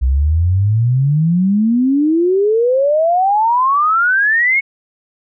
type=exponential sweep; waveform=sine; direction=up; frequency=61.74 to 2217 Hz; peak=-10 dBFS; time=0.01-4.61 s; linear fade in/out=20 ms; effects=none